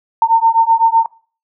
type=beating tone pair; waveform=sine; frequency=905 / 912.9 Hz; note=A5 / A#5; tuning=+48 / -36 cents; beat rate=7.9 Hz; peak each=-11 dBFS; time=0.22-1.06 s; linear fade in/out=2 ms; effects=noise-tail reverb RT60 0.4 s tail -21 dB re dry